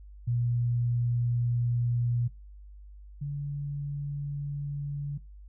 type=tone pair in turn; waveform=sine; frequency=120 / 143.02 Hz; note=B2 / D3; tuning=-49 / -46 cents; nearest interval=minor third; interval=303 cents; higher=second; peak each=-25 / -30 dBFS; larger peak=first; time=0.27-2.28 / 3.21-5.18 s; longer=first; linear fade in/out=10 ms; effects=noise-tail reverb RT60 0.2 s tail -18 dB re dry + added 50 Hz sine -45 dBFS peak until 5.48 s